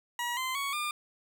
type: tone with pitch steps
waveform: 20% pulse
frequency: 960 / 1034.9 / 1115.6 / 1202.6 Hz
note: B5 / C6 / C#6 / D6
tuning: -49 / -19 / +11 / +41 cents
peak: -26 dBFS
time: 0.19-0.91 s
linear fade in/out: 2 ms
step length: 180 ms
effects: 10-bit